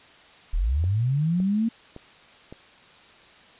sine linear sweep, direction up, 32.7 to 233.1 Hz, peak -20 dBFS, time 0.53-1.69 s, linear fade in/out 10 ms
click train, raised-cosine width 2 ms, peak -26 dBFS, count 4, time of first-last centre 0.84-2.525 s, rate 1.78 Hz
effects white hiss -51 dBFS RMS until 3.59 s + resampled to 8000 Hz

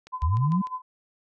click train, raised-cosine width 0.2 ms, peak -28 dBFS, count 5, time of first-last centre 0.07-0.671 s, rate 6.66 Hz
sine tone with tremolo, 1017 Hz, C6, 50 cents flat, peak -27 dBFS, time 0.12-0.82 s, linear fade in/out 20 ms, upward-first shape sine, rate 10 Hz, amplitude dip 85%
sine linear sweep, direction up, 65.41 to 197.7 Hz, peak -20 dBFS, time 0.22-0.62 s, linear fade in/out 10 ms
effects none

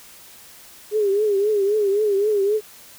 sine tone with vibrato, 410.3 Hz, G#4, 21 cents flat, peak -16 dBFS, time 0.91-2.61 s, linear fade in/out 50 ms, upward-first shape triangle, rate 3.8 Hz, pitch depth 110 cents each way, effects white hiss -45 dBFS RMS until 2.98 s

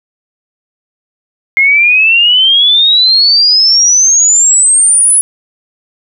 sine exponential sweep, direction up, 2127 to 10350 Hz, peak -4 dBFS, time 1.57-5.21 s, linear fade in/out 0 ms, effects none

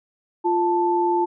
sine tone pair together, 349.2 / 880 Hz, F4 / A5, 0 / 0 cents, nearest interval octave + major third, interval 1600 cents, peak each -20 dBFS, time 0.44-1.26 s, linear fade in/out 20 ms, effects none

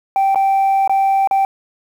sine tone with dropouts, 780 Hz, G5, 9 cents flat, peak -9 dBFS, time 0.16-1.45 s, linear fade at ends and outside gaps 1 ms, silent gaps 0.347-0.357 / 0.876-0.895 / 1.274-1.311 s, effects tanh soft clip ceiling -10 dBFS + 7-bit

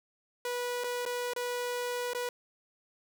sawtooth tone with dropouts, 488.9 Hz, B4, 18 cents flat, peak -28 dBFS, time 0.45-2.29 s, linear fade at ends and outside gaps 2 ms, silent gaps 0.838-0.842 / 1.053-1.061 / 1.335-1.362 / 2.134-2.148 s, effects none

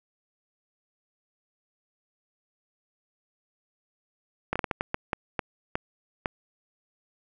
slowing click train, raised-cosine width 0.5 ms, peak -11 dBFS, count 11, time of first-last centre 4.53-6.258 s, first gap 26 ms, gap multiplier 1.39, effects none

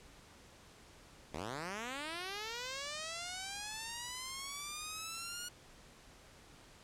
5% pulse linear sweep, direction up, 65.41 to 1451 Hz, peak -29 dBFS, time 1.33-5.49 s, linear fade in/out 10 ms, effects pink hiss -59 dBFS RMS until 6.83 s + low-pass 9000 Hz 12 dB/octave

